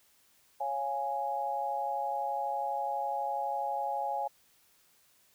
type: chord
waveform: sine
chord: Db major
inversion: none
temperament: equal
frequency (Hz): 554.4 / 698.5 / 830.6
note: Db5 / F5 / Ab5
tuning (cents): 0 / 0 / 0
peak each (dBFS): -38 / -37 / -32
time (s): 0.6-4.28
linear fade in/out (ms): 10
effects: white hiss -66 dBFS RMS until 5.34 s